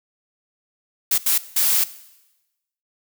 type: noise bursts at uneven times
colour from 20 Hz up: blue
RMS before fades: -18 dBFS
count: 3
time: 1.11-1.18 / 1.26-1.38 / 1.56-1.84 s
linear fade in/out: 5 ms
effects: noise-tail reverb RT60 1.0 s tail -17 dB re dry